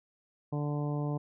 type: harmonic tone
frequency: 146.83 Hz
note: D3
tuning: in tune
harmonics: 1 / 2 / 3 / 4 / 5 / 6 / 7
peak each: -31 / -37 / -41 / -43 / -45 / -47 / -48 dBFS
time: 0.52-1.18 s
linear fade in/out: 10 ms
effects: none